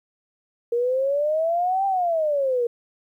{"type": "exponential two-way sweep", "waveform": "sine", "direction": "up then down", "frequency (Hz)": [466.2, 793, 466.2], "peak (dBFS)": -19, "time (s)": [0.72, 2.67], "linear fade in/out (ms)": 5, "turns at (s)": 1.86, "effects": ["10-bit"]}